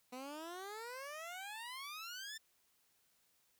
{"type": "exponential sweep", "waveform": "15% pulse", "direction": "up", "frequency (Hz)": [246.3, 1807], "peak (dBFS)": -39, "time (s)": [0.12, 2.38], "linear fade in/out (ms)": 10, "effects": ["white hiss -75 dBFS RMS until 3.59 s"]}